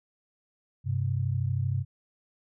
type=tone pair together; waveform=sine; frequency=98 / 130.81 Hz; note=G2 / C3; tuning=0 / 0 cents; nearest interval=perfect fourth; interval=500 cents; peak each=-28 dBFS; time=0.84-1.85 s; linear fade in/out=50 ms; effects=none